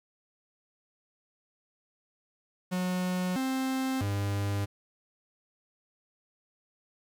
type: tone with pitch steps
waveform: 45% pulse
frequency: 182.2 / 263 / 100.6 Hz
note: F#3 / C4 / G2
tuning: -26 / +9 / +45 cents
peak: -28 dBFS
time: 2.71-4.66 s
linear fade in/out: 20 ms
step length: 650 ms
effects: 11-bit